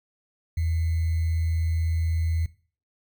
sine tone with sample-and-hold, 81.9 Hz, E2, 11 cents flat, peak -22 dBFS, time 0.57-2.46 s, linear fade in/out 5 ms, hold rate 2100 Hz, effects noise-tail reverb RT60 0.4 s tail -18 dB re dry

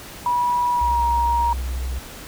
sine tone with pitch glide, 972 to 942.7 Hz, B5 to A#5, -28 to +19 cents, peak -17 dBFS, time 0.26-1.53 s, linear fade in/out 2 ms, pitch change -53 cents, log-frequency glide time 0.72-1.02 s
sine tone, 63.2 Hz, B1, 41 cents sharp, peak -23 dBFS, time 0.81-1.99 s, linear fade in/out 5 ms
effects pink hiss -38 dBFS RMS until 2.27 s

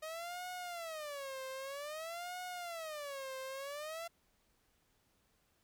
sawtooth tone with vibrato, 618 Hz, D#5, 12 cents flat, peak -38 dBFS, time 0.02-4.08 s, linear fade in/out 10 ms, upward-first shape sine, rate 0.52 Hz, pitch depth 280 cents each way, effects pink hiss -75 dBFS RMS until 5.63 s

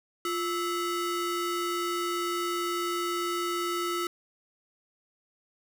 45% pulse ring-modulated tone, 830.6 Hz, G#5, in tune, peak -25 dBFS, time 0.25-4.07 s, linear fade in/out 2 ms, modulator 481 Hz, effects none

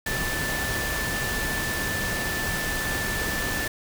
sine tone in noise, 1760 Hz, A6, in tune, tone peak -29 dBFS, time 0.06-3.68 s, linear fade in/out 5 ms, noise pink, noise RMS -29 dBFS, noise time 0.06-3.68 s, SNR -3 dB, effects none

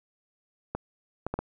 clicks, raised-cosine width 1 ms, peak -16 dBFS, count 4, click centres 0.75 / 1.266 / 1.34 / 1.39 s, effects none

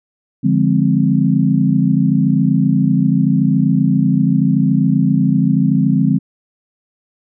sine chord, D half-diminished seventh, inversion none, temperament equal, 146.83 / 174.61 / 207.7 / 261.6 Hz, D3 / F3 / Ab3 / C4, 0 / 0 / 0 / 0 cents, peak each -16 dBFS, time 0.43-6.19 s, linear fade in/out 20 ms, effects none

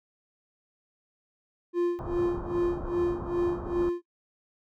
triangle tone with tremolo, 349.2 Hz, F4, in tune, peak -20 dBFS, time 1.73-4.02 s, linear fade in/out 50 ms, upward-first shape sine, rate 2.5 Hz, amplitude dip 90%
pink low-pass noise, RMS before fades -37 dBFS, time 1.99-3.89 s, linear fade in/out 0 ms, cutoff 1300 Hz, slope 48 dB/octave
effects noise-tail reverb RT60 0.1 s tail -19 dB re dry

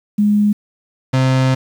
sine / 35% pulse tone pair in turn, 207.7 / 130.84 Hz, G#3 / C3, 0 / 0 cents, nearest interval minor sixth, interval 800 cents, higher first, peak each -10 dBFS, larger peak neither, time 0.18-0.53 / 1.13-1.55 s, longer second, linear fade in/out 10 ms, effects low-pass 6000 Hz 12 dB/octave + 7-bit

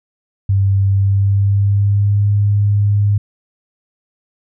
sine tone with pitch glide, 98 to 102.34 Hz, G2 to G#2, 0 to -25 cents, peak -10 dBFS, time 0.49-3.18 s, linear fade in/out 5 ms, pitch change +75 cents, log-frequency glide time 0.91-2.29 s, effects none

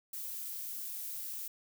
violet noise, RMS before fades -41 dBFS, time 0.13-1.48 s, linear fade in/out 5 ms, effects none

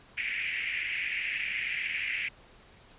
pink band-pass noise, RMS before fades -33 dBFS, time 0.17-2.29 s, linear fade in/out 10 ms, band 2000 to 2600 Hz, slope 48 dB/octave, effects pink hiss -56 dBFS RMS until 2.98 s + resampled to 8000 Hz

